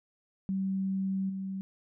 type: tone with level steps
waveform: sine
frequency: 192.1 Hz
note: G3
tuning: 35 cents flat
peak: -28 / -33 dBFS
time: 0.49-1.61 s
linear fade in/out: 0 ms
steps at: 1.29 s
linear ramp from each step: 10 ms
effects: none